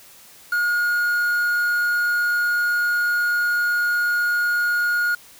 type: tone with quantisation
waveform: triangle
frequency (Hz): 1434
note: F6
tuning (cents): +45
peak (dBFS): -16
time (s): 0.52-5.15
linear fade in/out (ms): 5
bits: 6
effects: white hiss -47 dBFS RMS until 5.39 s